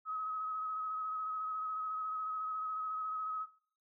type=tone with vibrato; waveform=sine; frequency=1274 Hz; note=D#6; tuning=41 cents sharp; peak=-35 dBFS; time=0.05-3.47 s; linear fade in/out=50 ms; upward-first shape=sine; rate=14 Hz; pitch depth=18 cents each way; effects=noise-tail reverb RT60 0.5 s tail -17 dB re dry